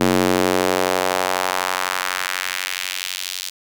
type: tone with high-pass filter sweep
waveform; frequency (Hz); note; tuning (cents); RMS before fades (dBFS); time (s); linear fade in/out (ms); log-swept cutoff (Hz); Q
square; 46.05; F#1; -7; -21; 0-3.5; 10; 250 to 4100; 1.3
effects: none